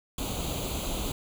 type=noise with comb filter; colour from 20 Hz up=pink; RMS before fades=-32 dBFS; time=0.18-1.12 s; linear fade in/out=2 ms; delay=0.28 ms; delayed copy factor=+0.8; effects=none